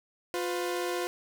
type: tone pair together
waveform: sawtooth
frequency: 354.4 / 504.1 Hz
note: F4 / B4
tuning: +25 / +35 cents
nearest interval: tritone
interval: 610 cents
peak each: -27 / -31 dBFS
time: 0.34-1.07 s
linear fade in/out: 0 ms
effects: none